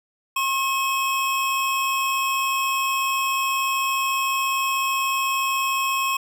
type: tone pair together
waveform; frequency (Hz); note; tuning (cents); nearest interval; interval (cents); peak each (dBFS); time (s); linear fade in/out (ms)
square; 1077.6 / 2559; C#6 / D#7; -49 / +48; octave + minor third; 1497; -23 / -26; 0.36-6.17; 5
effects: none